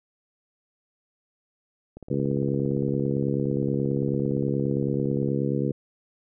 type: click train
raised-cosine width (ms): 2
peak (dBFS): -27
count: 59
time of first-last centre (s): 1.97-5.284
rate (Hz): 17.5
type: harmonic tone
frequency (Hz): 69.3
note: C#2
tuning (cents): 0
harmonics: 2 / 3 / 4 / 5 / 6 / 7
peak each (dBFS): -27 / -29 / -30 / -31 / -32 / -32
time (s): 2.1-5.72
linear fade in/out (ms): 5
effects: none